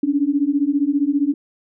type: beating tone pair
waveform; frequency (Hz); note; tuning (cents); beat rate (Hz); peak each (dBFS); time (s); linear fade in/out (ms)
sine; 277.2 / 292.2; C#4 / D4; 0 / -9; 15; -19 / -18; 0.03-1.34; 5
effects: none